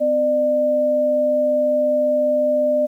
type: tone pair together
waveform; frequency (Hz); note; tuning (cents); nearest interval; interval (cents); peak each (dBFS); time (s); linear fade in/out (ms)
sine; 255.4 / 599.1; C4 / D5; -42 / +34; octave + minor third; 1476; -25 / -15; 0-2.87; 20
effects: 9-bit